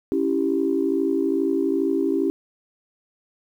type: chord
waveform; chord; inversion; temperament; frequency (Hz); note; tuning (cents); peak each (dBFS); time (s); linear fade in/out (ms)
sine; C# diminished; none; equal; 277.2 / 329.6 / 392; C#4 / E4 / G4; 0 / 0 / 0; -23; 0.12-2.3; 0
effects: tanh soft clip ceiling -9 dBFS + 9-bit